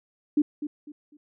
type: tone with echo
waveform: sine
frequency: 296.7 Hz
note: D4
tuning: 18 cents sharp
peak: -17 dBFS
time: 0.37-0.42 s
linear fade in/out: 5 ms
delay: 250 ms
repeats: 3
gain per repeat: -11 dB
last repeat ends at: 1.17 s
effects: none